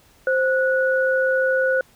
sine tone pair together, 523.3 / 1469 Hz, C5 / F#6, 0 / -13 cents, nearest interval octave + tritone, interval 1787 cents, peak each -18 / -21 dBFS, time 0.27-1.81 s, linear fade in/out 2 ms, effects pink hiss -55 dBFS RMS until 1.95 s

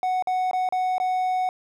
triangle tone with dropouts, 740 Hz, F#5, in tune, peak -19 dBFS, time 0.03-1.49 s, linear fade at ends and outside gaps 1 ms, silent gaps 0.224-0.272 / 0.512-0.532 / 0.689-0.724 / 0.982-1 s, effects none

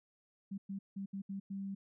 sine tone bursts at uneven times, 196 Hz, G3, in tune, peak -38 dBFS, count 6, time 0.51-0.58 / 0.69-0.79 / 0.96-1.06 / 1.13-1.22 / 1.29-1.4 / 1.5-1.75 s, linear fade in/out 10 ms, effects none

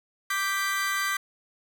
40% pulse chord, G major, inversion second, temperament equal, 1174.7 / 1568 / 1975.5 Hz, D6 / G6 / B6, 0 / 0 / 0 cents, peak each -29 dBFS, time 0.3-1.17 s, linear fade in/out 5 ms, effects none

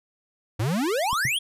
square exponential sweep, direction up, 98 to 3436 Hz, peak -23 dBFS, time 0.59-1.39 s, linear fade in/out 10 ms
click, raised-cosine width 5 ms, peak -23 dBFS, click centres 1.13 s
sine tone with exponential decay, 130.81 Hz, C3, in tune, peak -21 dBFS, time 1.25-1.32 s, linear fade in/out 2 ms, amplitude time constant 15 ms
effects resampled to 32000 Hz

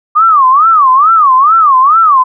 sine tone with vibrato, 1174.7 Hz, D6, in tune, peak -3 dBFS, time 0.15-2.24 s, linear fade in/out 20 ms, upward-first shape sine, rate 2.3 Hz, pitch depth 240 cents each way, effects none

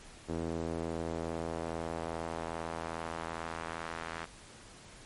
sawtooth tone with band-pass filter sweep, 82.41 Hz, E2, in tune, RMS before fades -38 dBFS, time 0.28-4.26 s, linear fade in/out 20 ms, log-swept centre 370 to 1500 Hz, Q 1.1, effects pink hiss -53 dBFS RMS until 5.05 s + MP3 48 kbps

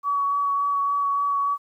sine tone with vibrato, 1131 Hz, C#6, 34 cents sharp, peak -20 dBFS, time 0.03-1.58 s, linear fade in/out 50 ms, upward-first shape sine, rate 3.5 Hz, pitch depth 13 cents each way, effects 10-bit

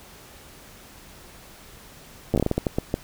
slowing click train, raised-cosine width 2 ms, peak -8 dBFS, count 12, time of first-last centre 2.34-2.941 s, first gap 9 ms, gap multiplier 1.33, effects pink hiss -47 dBFS RMS until 3.03 s

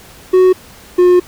triangle tone pair in turn, 370 / 358.6 Hz, F#4 / F4, 0 / +46 cents, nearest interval minor second, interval 54 cents, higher first, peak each -3 dBFS, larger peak neither, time 0.33-0.53 / 0.98-1.2 s, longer second, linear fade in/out 10 ms, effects pink hiss -39 dBFS RMS until 1.27 s

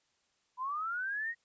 sine linear sweep, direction up, 981 to 1900 Hz, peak -33 dBFS, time 0.57-1.35 s, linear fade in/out 50 ms, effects white hiss -75 dBFS RMS until 1.44 s + resampled to 16000 Hz

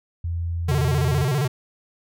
sine tone with pitch glide, 84.8 to 86.68 Hz, E2 to F2, +50 to -12 cents, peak -23 dBFS, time 0.24-1.24 s, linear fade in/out 5 ms, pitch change +38 cents, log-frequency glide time 0.58-1.09 s
square tone with vibrato, 137 Hz, C#3, 20 cents flat, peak -20 dBFS, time 0.68-1.48 s, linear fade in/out 10 ms, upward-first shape square, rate 15 Hz, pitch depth 150 cents each way
effects none

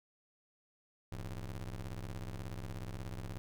30% pulse ring-modulated tone, 65.41 Hz, C2, in tune, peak -35 dBFS, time 1.12-3.38 s, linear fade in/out 0 ms, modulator 41 Hz, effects none

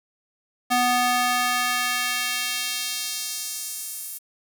square tone with high-pass filter sweep, 246.9 Hz, B3, in tune, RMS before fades -25 dBFS, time 0.7-4.19 s, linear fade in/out 20 ms, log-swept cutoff 550 to 11000 Hz, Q 0.98, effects 8-bit

